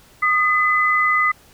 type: tone pair together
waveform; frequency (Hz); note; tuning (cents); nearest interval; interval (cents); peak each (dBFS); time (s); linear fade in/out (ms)
sine; 1233.7 / 2014; D#6 / B6; -15 / +33; minor sixth; 848; -17; 0.22-1.32; 10
effects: pink hiss -50 dBFS RMS until 1.53 s